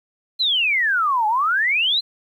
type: exponential two-way sweep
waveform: sine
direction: down then up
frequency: 4186 to 830.6 to 4186 Hz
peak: -16 dBFS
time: 0.39-2.01 s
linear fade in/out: 20 ms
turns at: 1.27 s
effects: 9-bit